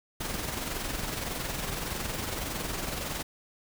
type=noise with amplitude modulation; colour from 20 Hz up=pink; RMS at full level=-32 dBFS; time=0.2-3.23 s; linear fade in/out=10 ms; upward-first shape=sine; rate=21.7 Hz; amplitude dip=45%; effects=none